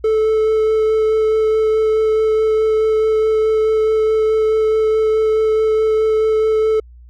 triangle tone with vibrato, 436.9 Hz, A4, 12 cents flat, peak -10 dBFS, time 0.04-6.8 s, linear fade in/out 5 ms, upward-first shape sine, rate 4.7 Hz, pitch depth 8 cents each way, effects added 60 Hz sine -38 dBFS peak until 7.09 s

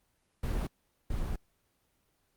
brown noise bursts at uneven times, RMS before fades -32 dBFS, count 2, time 0.43-0.67 / 1.1-1.36 s, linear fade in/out 5 ms, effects pink hiss -74 dBFS RMS until 2.36 s + Opus 24 kbps

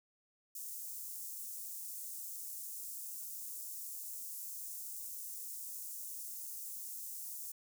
white high-pass noise, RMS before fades -45 dBFS, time 0.55-7.52 s, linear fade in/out 5 ms, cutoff 6800 Hz, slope 24 dB/octave, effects none

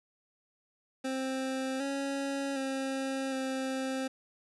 25% pulse tone with pitch steps, 263.4 / 276.3 / 268 / 263.9 Hz, C4 / C#4 / C4 / C4, +12 / -6 / +42 / +15 cents, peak -28 dBFS, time 1.04-4.08 s, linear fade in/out 10 ms, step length 760 ms, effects resampled to 24000 Hz + 10-bit

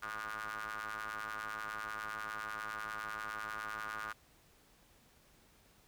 sawtooth ring-modulated tone, 106.8 Hz, G#2, 49 cents sharp, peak -33 dBFS, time 0.02-4.13 s, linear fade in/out 10 ms, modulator 1330 Hz, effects pink hiss -66 dBFS RMS until 5.87 s

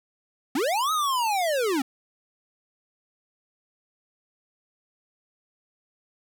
square linear two-way sweep, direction up then down, 233.1 to 1291 to 250.3 Hz, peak -23 dBFS, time 0.55-1.82 s, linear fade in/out 5 ms, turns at 0.92 s, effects none

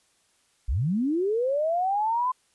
sine linear sweep, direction up, 43.65 to 1032 Hz, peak -22 dBFS, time 0.68-2.32 s, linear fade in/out 10 ms, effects white hiss -66 dBFS RMS until 2.54 s + resampled to 24000 Hz

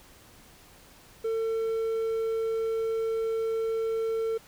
triangle tone, 450 Hz, A4, 39 cents sharp, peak -24 dBFS, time 1.24-4.38 s, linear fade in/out 10 ms, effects pink hiss -54 dBFS RMS until 4.47 s

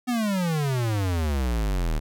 square exponential sweep, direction down, 253.8 to 36.52 Hz, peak -23 dBFS, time 0.07-2 s, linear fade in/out 20 ms, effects none

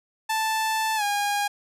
sawtooth tone with pitch glide, 880 to 816.3 Hz, A5 to G#5, 0 to -30 cents, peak -19 dBFS, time 0.29-1.48 s, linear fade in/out 10 ms, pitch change -130 cents, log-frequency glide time 0.96-1.03 s, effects resampled to 32000 Hz + 10-bit

